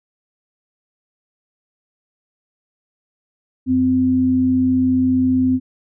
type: tone pair together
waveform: sine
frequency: 92.04 / 257.4 Hz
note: F#2 / C4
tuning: -9 / -28 cents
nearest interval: octave + tritone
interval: 1781 cents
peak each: -25 / -13 dBFS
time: 3.66-5.6 s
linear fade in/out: 50 ms
effects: none